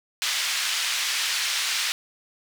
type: band-pass noise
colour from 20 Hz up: white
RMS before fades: -26 dBFS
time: 0.22-1.92 s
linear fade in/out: 0 ms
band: 1700 to 4800 Hz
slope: 12 dB/octave
effects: none